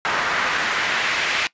pink noise with band-pass filter sweep, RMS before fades -22 dBFS, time 0.05-1.47 s, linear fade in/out 0 ms, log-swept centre 1400 to 2300 Hz, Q 1.4, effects noise-tail reverb RT60 0.1 s tail -20 dB re dry + resampled to 16000 Hz

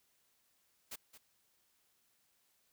white noise with echo, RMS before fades -45 dBFS, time 0.91-0.96 s, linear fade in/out 10 ms, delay 220 ms, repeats 1, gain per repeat -12 dB, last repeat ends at 1.18 s, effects white hiss -75 dBFS RMS until 2.72 s

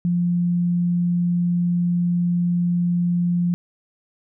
sine tone, 174.7 Hz, F3, 1 cent sharp, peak -17 dBFS, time 0.05-3.54 s, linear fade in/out 0 ms, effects none

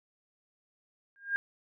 sine tone with exponential growth, 1613 Hz, G6, 49 cents sharp, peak -23 dBFS, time 1.16-1.36 s, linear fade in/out 0 ms, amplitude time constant 43 ms, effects none

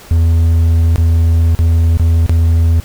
triangle tone with dropouts, 82.7 Hz, E2, 6 cents sharp, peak -5 dBFS, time 0.11-2.8 s, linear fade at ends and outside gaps 0 ms, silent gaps 0.959-0.98 / 1.55-1.59 / 1.972-1.997 / 2.263-2.295 s, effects pink hiss -37 dBFS RMS until 2.84 s

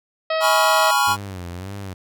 harmonic tone, 639 Hz, D#5, 46 cents sharp, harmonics 1 / 2 / 3 / 4 / 5 / 6 / 7 / 8, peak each -20 / -26 / -30 / -32 / -34 / -36 / -37 / -38 dBFS, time 0.3-0.91 s, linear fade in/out 5 ms
square chord, C# dominant seventh, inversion second, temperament equal, 830.6 / 987.8 / 1108.7 / 1396.9 Hz, G#5 / B5 / C#6 / E#6, 0 / 0 / 0 / 0 cents, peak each -22 dBFS, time 0.4-1.17 s, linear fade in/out 50 ms
sawtooth tone with vibrato, 93.4 Hz, F#2, 17 cents sharp, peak -26 dBFS, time 1.07-1.94 s, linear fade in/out 10 ms, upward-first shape sine, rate 1.8 Hz, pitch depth 130 cents each way
effects none

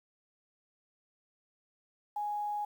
sine tone with quantisation, 831 Hz, G#5, 1 cent sharp, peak -32 dBFS, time 2.16-2.65 s, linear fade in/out 5 ms, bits 10, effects none

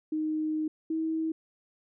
sine tone pair in turn, 310.5 / 320.5 Hz, D#4 / E4, -3 / -49 cents, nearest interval minor second, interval 54 cents, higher second, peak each -27 dBFS, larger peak neither, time 0.12-0.68 / 0.9-1.32 s, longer first, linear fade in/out 5 ms, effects none

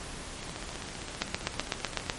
two click trains, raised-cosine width 0.2 ms, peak -9 / -21 dBFS, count 8 / 26, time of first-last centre 1.22-2.098 / 0.43-2.064 s, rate 7.97 / 15.3 Hz, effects pink hiss -41 dBFS RMS until 2.18 s + MP3 48 kbps

